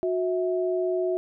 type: tone pair together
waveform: sine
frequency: 364.8 / 650 Hz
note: F#4 / E5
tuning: -24 / -24 cents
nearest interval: minor seventh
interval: 1000 cents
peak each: -24 / -28 dBFS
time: 0.03-1.17 s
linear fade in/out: 0 ms
effects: none